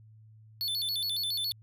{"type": "tone with vibrato", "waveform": "square", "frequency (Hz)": 3938, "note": "B7", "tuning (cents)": -6, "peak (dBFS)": -30, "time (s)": [0.61, 1.52], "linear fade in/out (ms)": 0, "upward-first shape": "square", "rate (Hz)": 7.2, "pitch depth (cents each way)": 190, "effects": ["added 109 Hz sine -52 dBFS peak until 1.62 s"]}